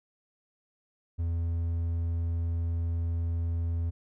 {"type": "tone", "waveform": "triangle", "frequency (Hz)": 84, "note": "E2", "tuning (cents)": 33, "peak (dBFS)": -25, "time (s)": [1.18, 3.91], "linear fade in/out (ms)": 20, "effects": []}